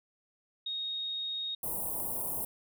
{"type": "tone", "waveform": "sine", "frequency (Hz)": 3734, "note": "A#7", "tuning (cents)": 2, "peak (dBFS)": -33, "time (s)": [0.66, 1.55], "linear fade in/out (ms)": 5}
{"type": "band-stop noise", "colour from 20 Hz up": "white", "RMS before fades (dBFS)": -35, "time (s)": [1.63, 2.45], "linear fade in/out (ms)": 5, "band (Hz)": [1000, 9200], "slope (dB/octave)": 48}
{"effects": []}